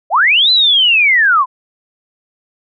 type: linear two-way sweep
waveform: sine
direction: up then down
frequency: 563 to 4080 to 975 Hz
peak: -7 dBFS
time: 0.1-1.46 s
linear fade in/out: 50 ms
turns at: 0.51 s
effects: none